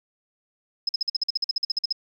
sine tone bursts, 5120 Hz, D#8, 49 cents sharp, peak -20 dBFS, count 16, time 0.87-1.926 s, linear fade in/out 5 ms, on 21 ms, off 48 ms, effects 10-bit

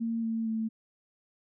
sine tone with pitch steps, 228.7 / 225.4 / 222.2 Hz, A#3 / A3 / A3, -33 / +42 / +17 cents, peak -28 dBFS, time 0-0.69 s, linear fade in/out 20 ms, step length 230 ms, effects none

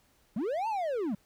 triangle linear two-way sweep, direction up then down, 180 to 920 to 180 Hz, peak -27 dBFS, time 0.36-1.15 s, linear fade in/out 5 ms, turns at 0.68 s, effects pink hiss -67 dBFS RMS until 1.25 s

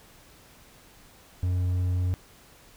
triangle tone, 90.4 Hz, F#2, 40 cents flat, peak -21 dBFS, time 1.43-2.14 s, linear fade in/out 0 ms, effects pink hiss -54 dBFS RMS until 2.76 s

